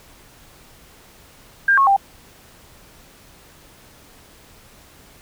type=tone with pitch steps; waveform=sine; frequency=1599 / 1093 / 790 Hz; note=G6 / C#6 / G5; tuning=+34 / -25 / +13 cents; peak=-11 dBFS; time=1.68-1.965 s; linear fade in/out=5 ms; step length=95 ms; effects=pink hiss -48 dBFS RMS until 5.21 s